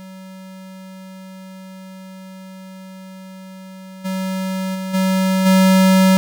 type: tone with level steps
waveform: square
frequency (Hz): 188.8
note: F#3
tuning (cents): +35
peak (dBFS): -35 / -21 / -24 / -15 / -10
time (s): 0-6.17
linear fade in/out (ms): 0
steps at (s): 4.04 / 4.74 / 4.93 / 5.45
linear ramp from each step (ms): 20
effects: none